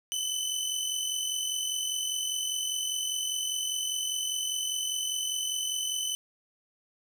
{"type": "tone pair together", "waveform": "20% pulse", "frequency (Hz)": [2995, 3040], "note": ["F#7", "F#7"], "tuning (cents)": [20, 46], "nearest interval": "unison", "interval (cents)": 26, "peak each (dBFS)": -27, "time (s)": [0.12, 6.15], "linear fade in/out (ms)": 0, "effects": []}